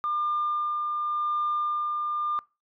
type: tone with tremolo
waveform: sine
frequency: 1200 Hz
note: D6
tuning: 37 cents sharp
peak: -23 dBFS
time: 0.04-2.39 s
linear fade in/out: 0 ms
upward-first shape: sine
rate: 0.89 Hz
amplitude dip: 30%
effects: noise-tail reverb RT60 0.3 s tail -24 dB re dry + tanh soft clip ceiling -20 dBFS